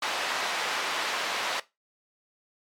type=band-pass noise; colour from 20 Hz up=pink; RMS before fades=-30 dBFS; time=0.02-1.6 s; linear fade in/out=5 ms; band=730 to 4400 Hz; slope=12 dB/octave; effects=noise-tail reverb RT60 0.2 s tail -17 dB re dry + MP3 96 kbps